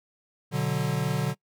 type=chord; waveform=square; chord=B minor; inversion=none; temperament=equal; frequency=123.47 / 146.83 / 185 Hz; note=B2 / D3 / F#3; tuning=0 / 0 / 0 cents; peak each=-31 / -28 / -32 dBFS; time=0.51-1.35 s; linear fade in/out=50 ms; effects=noise-tail reverb RT60 0.1 s tail -24 dB re dry